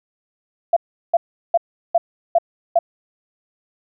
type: tone bursts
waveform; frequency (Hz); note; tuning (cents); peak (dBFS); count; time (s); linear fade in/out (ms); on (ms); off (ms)
sine; 680; F5; -46; -10; 6; 0.73-2.79; 5; 35; 370
effects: none